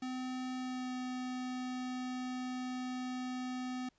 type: tone with pitch glide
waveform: square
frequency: 255.6 to 253.1 Hz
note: C4 to B3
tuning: -40 to +43 cents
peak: -38 dBFS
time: 0.02-3.89 s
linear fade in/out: 5 ms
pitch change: -17 cents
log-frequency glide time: 0.57-0.93 s
effects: pink hiss -74 dBFS RMS until 3.98 s + resampled to 16000 Hz